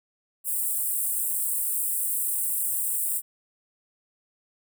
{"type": "high-pass noise", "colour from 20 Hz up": "pink", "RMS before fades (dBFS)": -27, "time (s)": [0.44, 3.22], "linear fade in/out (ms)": 50, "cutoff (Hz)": 8000, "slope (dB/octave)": 96, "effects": []}